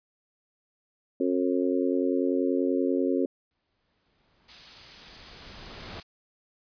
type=harmonic tone; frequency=90.3 Hz; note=F#2; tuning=42 cents flat; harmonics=3 / 4 / 5 / 6; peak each=-26 / -28 / -30 / -32 dBFS; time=1.2-3.26 s; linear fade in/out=5 ms
type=noise with exponential growth; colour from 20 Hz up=pink; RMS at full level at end=-39 dBFS; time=3.51-6 s; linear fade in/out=1 ms; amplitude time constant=540 ms
type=noise; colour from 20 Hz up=blue; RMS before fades=-40 dBFS; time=4.48-6.03 s; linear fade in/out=10 ms
effects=resampled to 11025 Hz